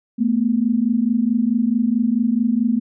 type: tone pair together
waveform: sine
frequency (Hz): 220.2 / 244.8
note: A3 / B3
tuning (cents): +2 / -15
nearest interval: major second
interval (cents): 183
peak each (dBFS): -18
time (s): 0.18-2.8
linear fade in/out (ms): 20
effects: none